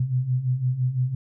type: beating tone pair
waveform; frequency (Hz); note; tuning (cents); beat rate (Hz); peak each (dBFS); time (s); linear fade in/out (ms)
sine; 123.47 / 129.37; B2 / C3; 0 / -19; 5.9; -27 / -22; 0-1.15; 5
effects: none